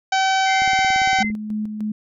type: harmonic tone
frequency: 766 Hz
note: G5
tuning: 40 cents flat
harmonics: 1 / 2 / 3 / 4 / 5 / 6 / 7 / 8 / 9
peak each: -17 / -23 / -27 / -29 / -31 / -33 / -34 / -35 / -36 dBFS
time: 0.12-1.23 s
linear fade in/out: 5 ms
type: tone with pitch glide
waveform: sine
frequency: 2093 to 2068 Hz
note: C7 to C7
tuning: 0 to -21 cents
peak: -23 dBFS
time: 0.45-1.32 s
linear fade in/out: 50 ms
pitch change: -21 cents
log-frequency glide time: 0.81-1.02 s
type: click train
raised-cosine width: 3 ms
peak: -23 dBFS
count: 13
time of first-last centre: 0.62-1.302 s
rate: 17.6 Hz
type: tone with tremolo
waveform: sine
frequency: 213.2 Hz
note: G#3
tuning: 46 cents sharp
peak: -21 dBFS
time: 1.2-1.92 s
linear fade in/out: 5 ms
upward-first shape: square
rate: 3.3 Hz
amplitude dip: 45%
effects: none